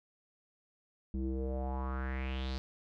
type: tone with low-pass filter sweep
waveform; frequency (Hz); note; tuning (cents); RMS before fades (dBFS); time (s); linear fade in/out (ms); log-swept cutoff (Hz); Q
square; 65.41; C2; 0; -36; 1.14-2.58; 0; 260 to 4700; 4.5
effects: none